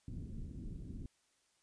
pink low-pass noise, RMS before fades -45 dBFS, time 0.08-1.06 s, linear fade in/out 0 ms, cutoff 270 Hz, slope 24 dB/octave, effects white hiss -75 dBFS RMS until 1.62 s + resampled to 22050 Hz

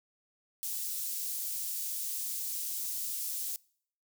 white high-pass noise, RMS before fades -36 dBFS, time 0.63-3.56 s, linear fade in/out 0 ms, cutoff 6300 Hz, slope 12 dB/octave, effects noise-tail reverb RT60 0.6 s tail -25 dB re dry

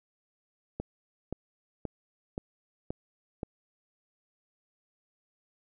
click train, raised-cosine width 2 ms, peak -20 dBFS, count 6, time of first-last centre 0.8-3.432 s, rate 1.9 Hz, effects none

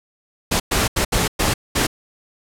pink noise bursts at uneven times, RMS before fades -18 dBFS, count 6, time 0.51-0.6 / 0.71-0.88 / 0.96-1.05 / 1.12-1.28 / 1.39-1.54 / 1.75-1.87 s, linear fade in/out 10 ms, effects low-pass 12000 Hz 12 dB/octave

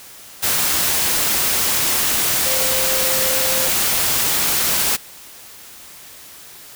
sine tone in noise, 523 Hz, C5, 1 cent flat, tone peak -25 dBFS, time 2.45-3.69 s, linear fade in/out 20 ms, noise white, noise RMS -18 dBFS, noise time 0.42-4.97 s, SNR -10 dB, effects white hiss -40 dBFS RMS until 6.75 s

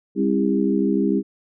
harmonic tone with a mistuned harmonic, 66.9 Hz, C2, 39 cents sharp, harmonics 3 / 4 / 5 / 6, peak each -21 / -22 / -23 / -24 dBFS, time 0.15-1.23 s, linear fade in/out 50 ms, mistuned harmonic 5, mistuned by -33 cents, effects none

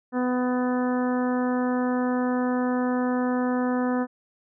harmonic tone, 250 Hz, B3, 21 cents sharp, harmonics 1 / 2 / 3 / 4 / 5 / 6 / 7, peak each -23 / -29 / -33 / -35 / -37 / -39 / -40 dBFS, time 0.12-4.07 s, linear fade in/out 50 ms, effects none

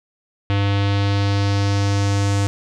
square tone with low-pass filter sweep, 100.2 Hz, G2, 38 cents sharp, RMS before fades -18 dBFS, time 0.5-2.47 s, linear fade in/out 0 ms, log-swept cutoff 3200 to 7500 Hz, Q 2, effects none

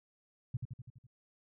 sine tone with echo, 123.47 Hz, B2, in tune, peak -31 dBFS, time 0.54-0.57 s, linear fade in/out 5 ms, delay 83 ms, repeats 6, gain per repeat -4 dB, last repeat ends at 1.068 s, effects none

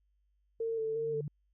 sine tone with exponential growth, 146.83 Hz, D3, in tune, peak -34 dBFS, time 0.59-1.28 s, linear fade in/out 2 ms, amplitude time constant 150 ms
sine tone with vibrato, 448.8 Hz, A4, 34 cents sharp, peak -31 dBFS, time 0.6-1.21 s, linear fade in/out 5 ms, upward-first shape square, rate 2.8 Hz, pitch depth 22 cents each way
effects added 50 Hz sine -70 dBFS peak until 1.53 s

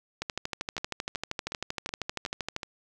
two click trains, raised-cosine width 0.2 ms, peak -18 / -14 dBFS, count 6 / 31, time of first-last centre 0.78-2.632 / 0.22-2.564 s, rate 2.7 / 12.8 Hz, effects none

